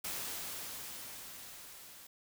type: noise with level ramp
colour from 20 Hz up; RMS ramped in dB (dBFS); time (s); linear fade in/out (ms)
white; -39 to -54; 0.04-2.07; 5
effects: none